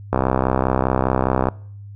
click train, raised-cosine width 1 ms, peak -3 dBFS, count 89, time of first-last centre 0.13-1.486 s, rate 64.9 Hz, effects noise-tail reverb RT60 0.6 s tail -24 dB re dry + added 101 Hz sine -34 dBFS peak until 1.95 s

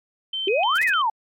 sine tone with vibrato, 2794 Hz, F7, in tune, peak -24 dBFS, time 0.33-1.02 s, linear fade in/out 5 ms, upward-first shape square, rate 3.3 Hz, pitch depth 180 cents each way
sine exponential two-way sweep, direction up then down, 364.9 to 2093 to 836 Hz, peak -18 dBFS, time 0.47-1.1 s, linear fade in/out 5 ms, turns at 0.84 s
white noise bursts, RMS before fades -35 dBFS, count 3, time 0.75-0.898 s, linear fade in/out 5 ms, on 28 ms, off 32 ms
effects MP3 64 kbps

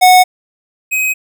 square tone pair in turn, 735 / 2527 Hz, F#5 / D#7, -12 / +26 cents, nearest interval octave + major sixth, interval 2138 cents, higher second, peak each -4 / -13 dBFS, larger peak first, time 0.01-0.24 / 0.91-1.14 s, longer neither, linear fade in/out 20 ms, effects none

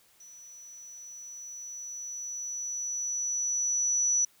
sine tone with level ramp, 5920 Hz, F#8, in tune, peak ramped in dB -48 to -22 dBFS, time 0.2-4.25 s, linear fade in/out 5 ms, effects white hiss -63 dBFS RMS until 4.4 s

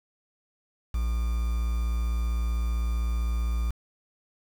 triangle tone with quantisation, 57.8 Hz, A#1, 14 cents flat, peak -22 dBFS, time 0.94-3.71 s, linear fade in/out 5 ms, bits 7, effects none

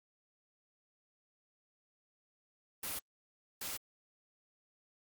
white noise with echo, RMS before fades -39 dBFS, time 2.83-2.99 s, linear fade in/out 5 ms, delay 780 ms, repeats 1, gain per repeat -2 dB, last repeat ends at 3.77 s, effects Opus 32 kbps

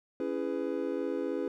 triangle chord, C# minor seventh, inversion none, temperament just, 277.2 / 332.6 / 415.8 / 498.9 Hz, C#4 / E4 / G#4 / B4, 0 / +16 / +2 / +17 cents, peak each -34 dBFS, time 0.2-1.48 s, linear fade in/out 2 ms, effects none

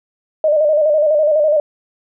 sine tone with vibrato, 608 Hz, D#5, 40 cents flat, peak -10 dBFS, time 0.44-1.6 s, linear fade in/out 2 ms, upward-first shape square, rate 12 Hz, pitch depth 53 cents each way, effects none

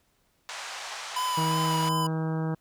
pink band-pass noise, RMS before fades -38 dBFS, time 0.49-1.89 s, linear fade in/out 0 ms, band 710 to 7500 Hz, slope 24 dB/octave
square tone with vibrato, 995 Hz, B5, 13 cents sharp, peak -27 dBFS, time 1.16-2.07 s, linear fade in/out 5 ms, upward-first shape sine, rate 2.8 Hz, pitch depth 28 cents each way
harmonic tone, 159.9 Hz, D#3, 48 cents sharp, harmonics 1 / 2 / 3 / 4 / 5 / 6 / 7 / 8 / 9 / 10, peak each -27 / -35 / -37 / -43 / -42 / -43 / -48 / -46 / -51 / -47 dBFS, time 1.37-2.55 s, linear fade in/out 10 ms
effects pink hiss -69 dBFS RMS until 2.6 s

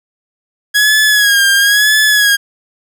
sawtooth tone with vibrato, 1661.2 Hz, G#6, in tune, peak -4 dBFS, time 0.74-2.37 s, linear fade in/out 20 ms, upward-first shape sine, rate 1 Hz, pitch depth 66 cents each way, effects none

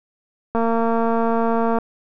click train, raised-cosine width 1 ms, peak -8 dBFS, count 284, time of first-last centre 0.55-1.786 s, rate 229 Hz, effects none

